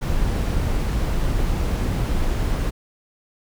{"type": "noise", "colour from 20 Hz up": "brown", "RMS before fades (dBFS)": -21, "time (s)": [0.01, 2.71], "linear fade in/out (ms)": 20, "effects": []}